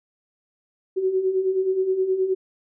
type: beating tone pair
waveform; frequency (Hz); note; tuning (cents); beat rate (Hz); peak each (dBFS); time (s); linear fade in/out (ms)
sine; 370 / 379.5; F#4 / F#4; 0 / +44; 9.5; -27 / -20; 0.96-2.35; 20
effects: none